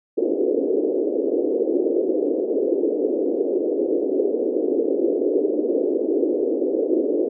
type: band-pass noise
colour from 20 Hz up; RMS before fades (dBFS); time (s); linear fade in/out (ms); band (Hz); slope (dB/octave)
white; -21; 0.17-7.29; 10; 290 to 490; 48
effects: none